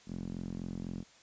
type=tone with band-pass filter; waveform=sawtooth; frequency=44 Hz; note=F1; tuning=14 cents sharp; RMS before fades=-40 dBFS; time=0.06-1.05 s; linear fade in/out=50 ms; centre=210 Hz; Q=2.7; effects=white hiss -60 dBFS RMS until 1.22 s + resampled to 16000 Hz

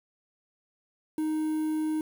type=tone with quantisation; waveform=triangle; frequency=311.1 Hz; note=D#4; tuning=in tune; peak=-24 dBFS; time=1.18-2.01 s; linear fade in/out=2 ms; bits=8; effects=none

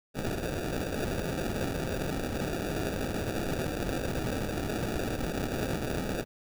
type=noise with sample-and-hold; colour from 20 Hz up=blue; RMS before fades=-32 dBFS; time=0.14-6.25 s; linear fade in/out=50 ms; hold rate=1050 Hz; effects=none

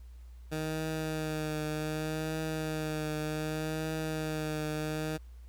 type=tone with vibrato; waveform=15% pulse; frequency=155.56 Hz; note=D#3; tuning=in tune; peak=-26 dBFS; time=0.51-5.18 s; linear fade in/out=20 ms; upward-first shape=triangle; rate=0.66 Hz; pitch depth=30 cents each way; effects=added 60 Hz sine -46 dBFS peak until 5.48 s + pink hiss -68 dBFS RMS until 5.48 s

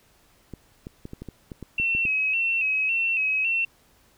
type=clicks; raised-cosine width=3 ms; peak=-23 dBFS; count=11; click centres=0.537 / 0.869 / 1.054 / 1.134 / 1.22 / 1.287 / 1.518 / 1.627 / 1.799 / 1.95 / 2.053 s
type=tone with vibrato; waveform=sine; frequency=2626 Hz; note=E7; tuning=7 cents flat; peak=-21 dBFS; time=1.78-3.65 s; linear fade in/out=5 ms; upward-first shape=square; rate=1.8 Hz; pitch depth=50 cents each way
effects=pink hiss -60 dBFS RMS until 4.17 s

